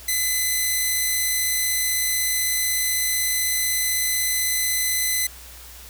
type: tone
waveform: 5% pulse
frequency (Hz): 2018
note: B6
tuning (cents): +37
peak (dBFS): -10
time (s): 0.08-5.27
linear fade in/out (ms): 5
effects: added 60 Hz sine -44 dBFS peak until 5.89 s + white hiss -43 dBFS RMS until 5.89 s